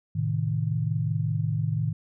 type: chord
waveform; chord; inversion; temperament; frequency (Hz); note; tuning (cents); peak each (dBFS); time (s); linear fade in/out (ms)
sine; A diminished; none; equal; 110 / 130.81 / 155.56; A2 / C3 / Eb3; 0 / 0 / 0; -27 / -31 / -27; 0.15-1.93; 10
effects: none